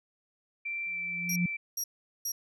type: tone with pitch glide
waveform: sine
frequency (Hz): 2349 to 2333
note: D7 to D7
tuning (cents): 0 to -12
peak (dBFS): -32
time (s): 0.65-1.57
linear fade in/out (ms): 10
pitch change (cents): -12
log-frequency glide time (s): 0.89-0.98
type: tone with exponential growth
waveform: sine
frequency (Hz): 176.1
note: F3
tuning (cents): +15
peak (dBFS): -23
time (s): 0.86-1.46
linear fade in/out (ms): 5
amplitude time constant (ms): 130
type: tone bursts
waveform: 30% pulse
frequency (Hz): 5680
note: F8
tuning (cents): +28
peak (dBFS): -27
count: 3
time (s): 1.29-2.32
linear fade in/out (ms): 5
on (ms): 70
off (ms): 410
effects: none